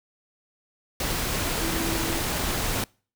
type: tone in noise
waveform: sine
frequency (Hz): 329.6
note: E4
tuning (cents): 0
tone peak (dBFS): -31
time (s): 1.61-2.19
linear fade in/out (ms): 2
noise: pink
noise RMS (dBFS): -27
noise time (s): 1-2.84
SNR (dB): -7
effects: noise-tail reverb RT60 0.4 s tail -26 dB re dry